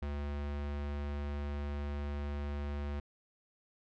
square tone, 72.2 Hz, D2, 29 cents flat, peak -36 dBFS, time 0.02-3 s, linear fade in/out 5 ms, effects low-pass 3000 Hz 12 dB/octave

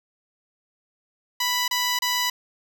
10% pulse tone bursts, 987.8 Hz, B5, in tune, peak -13 dBFS, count 3, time 1.4-2.3 s, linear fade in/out 5 ms, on 280 ms, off 30 ms, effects none

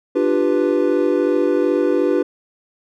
triangle chord, G dominant seventh, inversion second, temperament equal with one note detuned, 295.7 / 349.2 / 392 / 493.9 Hz, D4 / F4 / G4 / B4, +12 / 0 / 0 / 0 cents, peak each -18 dBFS, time 0.15-2.23 s, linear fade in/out 10 ms, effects none

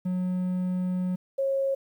triangle / sine tone pair in turn, 182.4 / 543.6 Hz, F#3 / C#5, -24 / -34 cents, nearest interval octave + perfect fifth, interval 1890 cents, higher second, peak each -23 dBFS, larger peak neither, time 0.05-1.16 / 1.38-1.75 s, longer first, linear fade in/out 10 ms, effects 10-bit

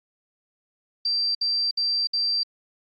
sine tone bursts, 4699 Hz, D8, in tune, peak -21 dBFS, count 4, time 1.05-2.433 s, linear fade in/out 5 ms, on 300 ms, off 61 ms, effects AAC 48 kbps

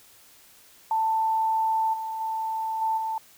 sine tone with level steps, 887 Hz, A5, 14 cents sharp, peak -21 / -29 / -26 / -22 / -26 dBFS, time 0.91-3.18 s, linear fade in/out 2 ms, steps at 1.93 / 2.2 / 2.81 / 2.97 s, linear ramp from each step 10 ms, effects white hiss -54 dBFS RMS until 3.37 s

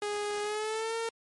sawtooth tone with pitch glide, 413.9 to 456.6 Hz, G#4 to A#4, -6 to -36 cents, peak -27 dBFS, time 0.02-1.09 s, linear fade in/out 2 ms, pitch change +170 cents, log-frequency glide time 0.41-0.96 s, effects MP3 48 kbps

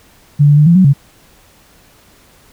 sine tone with pitch steps, 145.1 / 146 / 149.6 / 170.1 / 187 / 139.9 Hz, D3 / D3 / D3 / F3 / F#3 / C#3, -21 / -10 / +32 / -45 / +19 / +16 cents, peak -4 dBFS, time 0.39-0.936 s, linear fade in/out 20 ms, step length 91 ms, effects pink hiss -47 dBFS RMS until 2.52 s

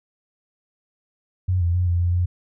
sine tone with pitch steps, 91.8 / 85.9 / 89.8 / 86.9 / 87.6 / 88.8 Hz, F#2 / F2 / F2 / F2 / F2 / F2, -13 / -28 / +49 / -8 / +6 / +29 cents, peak -17 dBFS, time 1.48-2.26 s, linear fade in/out 10 ms, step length 130 ms, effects none

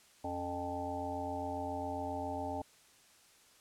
harmonic tone with a mistuned harmonic, 87.31 Hz, F2, in tune, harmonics 1 / 3 / 5 / 7 / 9 / 10, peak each -45 / -42 / -47 / -42 / -41 / -44 dBFS, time 0.24-2.62 s, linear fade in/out 5 ms, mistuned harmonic 3, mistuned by +85 cents, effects white hiss -63 dBFS RMS until 3.6 s + low-pass 10000 Hz 12 dB/octave

